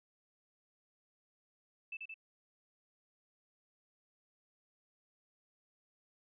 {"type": "tone with echo", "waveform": "sine", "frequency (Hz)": 2637, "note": "E7", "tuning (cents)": 0, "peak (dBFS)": -40, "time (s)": [1.92, 1.97], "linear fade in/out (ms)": 5, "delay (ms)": 86, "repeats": 2, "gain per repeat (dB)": -2, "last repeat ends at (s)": 2.142, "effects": []}